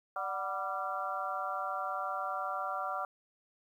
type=harmonic tone with a mistuned harmonic; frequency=196 Hz; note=G3; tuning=in tune; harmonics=3 / 4 / 5 / 6 / 7; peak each=-42 / -38 / -45 / -38 / -39 dBFS; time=0.16-3.05 s; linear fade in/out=2 ms; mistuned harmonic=4; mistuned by=-76 cents; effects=11-bit